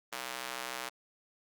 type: tone with high-pass filter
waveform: square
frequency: 63.3 Hz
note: B1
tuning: 43 cents sharp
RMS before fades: -40 dBFS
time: 0.12-0.89 s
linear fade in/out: 5 ms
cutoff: 900 Hz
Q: 0.66
effects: Opus 32 kbps